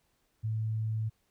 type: tone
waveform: sine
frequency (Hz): 110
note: A2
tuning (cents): 0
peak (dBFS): -29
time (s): 0.43-1.1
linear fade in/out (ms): 20
effects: pink hiss -74 dBFS RMS until 1.3 s